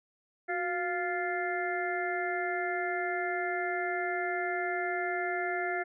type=harmonic tone with a mistuned harmonic; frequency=349.2 Hz; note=F4; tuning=in tune; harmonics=1 / 2 / 4 / 5 / 6; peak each=-35 / -34 / -38 / -37 / -38 dBFS; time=0.48-5.84 s; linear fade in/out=20 ms; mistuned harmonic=1; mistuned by=+79 cents; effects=none